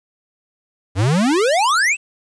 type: exponential sweep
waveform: square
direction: up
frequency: 87.31 to 2766 Hz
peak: -14 dBFS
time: 0.95-1.97 s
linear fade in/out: 50 ms
effects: resampled to 22050 Hz + 8-bit